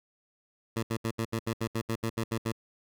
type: tone bursts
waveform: 15% pulse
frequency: 113.2 Hz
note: A2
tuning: 50 cents sharp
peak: -22 dBFS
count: 13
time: 0.76-2.522 s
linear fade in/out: 10 ms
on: 70 ms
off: 71 ms
effects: none